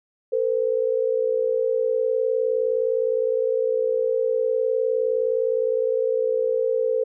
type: tone pair together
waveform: sine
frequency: 450.4 / 510 Hz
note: A4 / C5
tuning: +40 / -44 cents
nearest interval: major second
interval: 216 cents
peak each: -22 dBFS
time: 0.32-7.04 s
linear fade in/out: 10 ms
effects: none